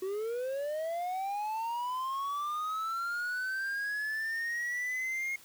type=linear sweep; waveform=triangle; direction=up; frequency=370 to 2154 Hz; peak=-30 dBFS; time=0.02-5.36 s; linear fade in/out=5 ms; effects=white hiss -56 dBFS RMS until 5.44 s